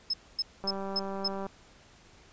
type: tone bursts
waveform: sine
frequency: 5190 Hz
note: E8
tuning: 28 cents flat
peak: -26 dBFS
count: 5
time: 0.1-1.28 s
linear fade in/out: 5 ms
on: 36 ms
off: 250 ms
type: click train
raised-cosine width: 1 ms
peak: -24 dBFS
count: 162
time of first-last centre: 0.64-1.466 s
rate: 195 Hz
effects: pink hiss -57 dBFS RMS until 2.32 s + resampled to 16000 Hz